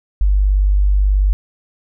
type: tone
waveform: sine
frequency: 49.22 Hz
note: G1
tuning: 8 cents sharp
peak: -10 dBFS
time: 0.21-1.33 s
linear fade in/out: 0 ms
effects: none